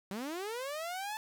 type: linear sweep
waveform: sawtooth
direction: up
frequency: 184.3 to 880 Hz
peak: -33 dBFS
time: 0.11-1.17 s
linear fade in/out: 0 ms
effects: 10-bit